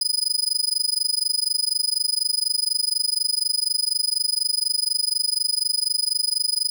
35% pulse tone with amplitude modulation, 4978 Hz, D#8, in tune, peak -15 dBFS, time 0.01-6.7 s, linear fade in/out 5 ms, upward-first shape sine, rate 24.1 Hz, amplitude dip 100%, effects none

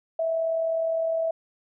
sine tone with amplitude modulation, 654 Hz, E5, 14 cents flat, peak -21 dBFS, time 0.19-1.31 s, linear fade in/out 5 ms, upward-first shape sine, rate 39.8 Hz, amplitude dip 35%, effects none

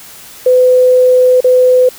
sine tone with dropouts, 505 Hz, B4, 39 cents sharp, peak -4 dBFS, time 0.46-1.89 s, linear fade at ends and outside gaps 5 ms, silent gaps 1.406-1.443 s, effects white hiss -34 dBFS RMS until 1.98 s

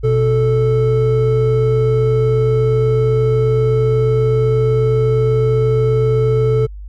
triangle tone pair together, 123.47 / 438.6 Hz, B2 / A4, 0 / -6 cents, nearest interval octave + minor seventh, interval 2194 cents, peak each -12 dBFS, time 0.03-6.67 s, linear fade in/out 20 ms, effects added 50 Hz sine -28 dBFS peak until 6.88 s

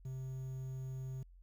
triangle tone with quantisation, 130.81 Hz, C3, in tune, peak -38 dBFS, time 0.05-1.23 s, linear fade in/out 5 ms, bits 11, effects added 44 Hz sine -56 dBFS peak until 1.42 s

